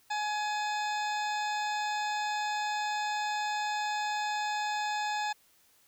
harmonic tone with a mistuned harmonic, 842 Hz, G#5, 24 cents sharp, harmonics 1 / 2 / 3 / 4 / 5 / 6 / 8 / 9, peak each -31 / -37 / -41 / -43 / -45 / -47 / -49 / -50 dBFS, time 0.1-5.33 s, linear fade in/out 10 ms, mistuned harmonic 4, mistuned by +97 cents, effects white hiss -65 dBFS RMS until 5.87 s

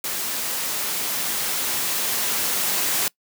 white noise with level ramp, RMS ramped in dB -27 to -22 dBFS, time 0.04-3.08 s, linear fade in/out 2 ms, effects noise-tail reverb RT60 0.1 s tail -23 dB re dry + high-pass 150 Hz 12 dB/octave

